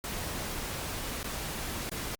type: noise with dropouts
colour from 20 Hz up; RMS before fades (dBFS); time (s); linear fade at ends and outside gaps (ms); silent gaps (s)
pink; -36; 0.04-2.15; 1; 1.23-1.243 / 1.895-1.917
effects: Opus 48 kbps